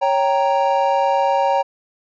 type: chord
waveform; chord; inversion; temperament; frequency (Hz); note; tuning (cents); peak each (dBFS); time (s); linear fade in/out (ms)
triangle; G diminished; second; equal; 554.4 / 784 / 932.3; Db5 / G5 / Bb5; 0 / 0 / 0; -17; 0.01-1.63; 20
effects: resampled to 16000 Hz